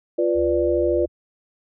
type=chord; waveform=sine; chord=B diminished; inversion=second; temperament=equal; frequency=349.2 / 493.9 / 587.3 Hz; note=F4 / B4 / D5; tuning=0 / 0 / 0 cents; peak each=-20 / -23 / -22 dBFS; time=0.18-1.06 s; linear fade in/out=10 ms
type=tone with vibrato; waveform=sine; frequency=71.8 Hz; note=D2; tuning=39 cents flat; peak=-30 dBFS; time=0.34-1.08 s; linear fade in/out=50 ms; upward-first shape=sine; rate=2.9 Hz; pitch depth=9 cents each way
effects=none